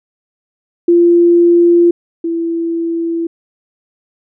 sine tone pair in turn, 344.5 / 333.7 Hz, F4 / E4, -24 / +21 cents, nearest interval minor second, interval 55 cents, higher first, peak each -5 / -14 dBFS, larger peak first, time 0.88-1.91 / 2.24-3.27 s, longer neither, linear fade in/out 5 ms, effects none

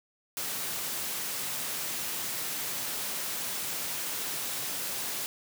white high-pass noise, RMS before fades -34 dBFS, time 0.37-5.26 s, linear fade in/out 0 ms, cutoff 100 Hz, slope 96 dB/octave, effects none

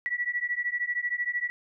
sine beating tone pair, 1938 / 1951 Hz, B6 / B6, -33 / -22 cents, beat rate 13 Hz, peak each -30 dBFS, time 0.06-1.5 s, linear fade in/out 0 ms, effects none

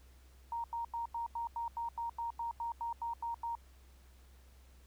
sine tone bursts, 932.3 Hz, A#5, in tune, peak -35 dBFS, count 15, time 0.52-3.552 s, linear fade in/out 2 ms, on 120 ms, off 88 ms, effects added 64 Hz sine -57 dBFS peak until 4.86 s + pink hiss -67 dBFS RMS until 4.86 s

